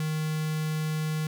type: tone with notch filter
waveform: square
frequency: 155.56 Hz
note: D#3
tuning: in tune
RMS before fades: -29 dBFS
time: 0-1.27 s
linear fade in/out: 2 ms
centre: 630 Hz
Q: 0.93
effects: none